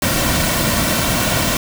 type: noise with comb filter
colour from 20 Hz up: pink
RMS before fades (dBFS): -17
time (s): 0.02-1.57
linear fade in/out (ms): 2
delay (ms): 2.4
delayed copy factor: -0.55
effects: none